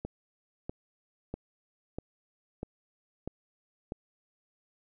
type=click train; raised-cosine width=2 ms; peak=-22 dBFS; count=7; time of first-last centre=0.05-3.921 s; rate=1.55 Hz; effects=none